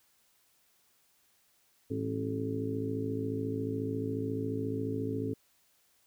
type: harmonic tone with a mistuned harmonic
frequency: 54.2 Hz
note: A1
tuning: 25 cents flat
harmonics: 2 / 3 / 4 / 5 / 6 / 7 / 8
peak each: -37 / -45 / -44 / -35 / -46 / -43 / -37 dBFS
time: 1.9-5.34 s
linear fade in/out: 10 ms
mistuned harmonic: 4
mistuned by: -64 cents
effects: white hiss -69 dBFS RMS until 6.06 s